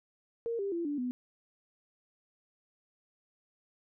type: tone with pitch steps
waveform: sine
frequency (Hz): 464.1 / 397.1 / 339.7 / 290.7 / 248.7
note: A#4 / G4 / F4 / D4 / B3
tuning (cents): -8 / +22 / -48 / -18 / +12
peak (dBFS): -31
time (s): 0.46-1.11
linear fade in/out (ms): 0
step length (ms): 130
effects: none